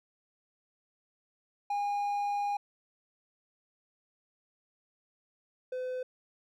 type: tone pair in turn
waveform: triangle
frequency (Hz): 815 / 508.1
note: G#5 / B4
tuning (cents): -33 / +49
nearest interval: minor sixth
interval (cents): 818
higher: first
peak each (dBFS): -27 / -31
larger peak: first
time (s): 1.7-2.57 / 5.72-6.03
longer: first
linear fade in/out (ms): 5
effects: none